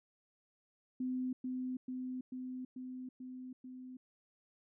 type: tone with echo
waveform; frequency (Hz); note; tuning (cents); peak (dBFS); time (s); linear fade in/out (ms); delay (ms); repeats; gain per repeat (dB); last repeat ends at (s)
sine; 255.1; C4; -44; -34; 1-1.33; 5; 440; 6; -2; 3.97
effects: none